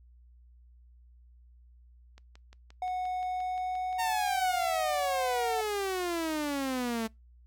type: click train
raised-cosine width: 0.2 ms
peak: -35 dBFS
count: 20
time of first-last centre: 2.18-5.502 s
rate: 5.72 Hz
type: tone with pitch glide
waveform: triangle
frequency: 735 to 739.7 Hz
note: F#5 to F#5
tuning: -12 to -1 cents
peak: -28 dBFS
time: 2.82-5.61 s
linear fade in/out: 2 ms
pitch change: +11 cents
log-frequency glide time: 3.26-3.98 s
type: exponential sweep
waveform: sawtooth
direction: down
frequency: 926 to 220 Hz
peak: -26 dBFS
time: 3.98-7.08 s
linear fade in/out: 20 ms
effects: noise-tail reverb RT60 0.2 s tail -25 dB re dry + added 60 Hz sine -54 dBFS peak until 7.46 s